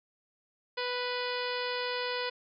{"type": "harmonic tone with a mistuned harmonic", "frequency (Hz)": 493.9, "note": "B4", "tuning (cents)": 0, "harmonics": [1, 2, 3, 4, 5, 6, 7, 8, 9, 10], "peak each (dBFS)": [-35, -38, -40, -41, -42, -43, -43, -44, -45, -45], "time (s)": [0.77, 2.3], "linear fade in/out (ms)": 10, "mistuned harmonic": 8, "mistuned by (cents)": 56, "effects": []}